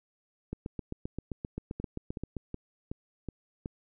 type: two click trains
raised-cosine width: 3 ms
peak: -23 / -22 dBFS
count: 6 / 15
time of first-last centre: 1.8-3.659 / 0.53-2.367 s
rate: 2.69 / 7.62 Hz
effects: none